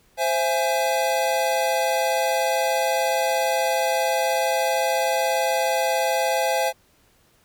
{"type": "chord", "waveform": "square", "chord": "C augmented", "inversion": "none", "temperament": "equal with one note detuned", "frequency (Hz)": [523.3, 670.4, 830.6], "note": ["C5", "E5", "G#5"], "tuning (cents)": [0, 29, 0], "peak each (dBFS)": -25, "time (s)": [0.17, 6.73], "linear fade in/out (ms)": 50, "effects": ["pink hiss -60 dBFS RMS until 7.44 s"]}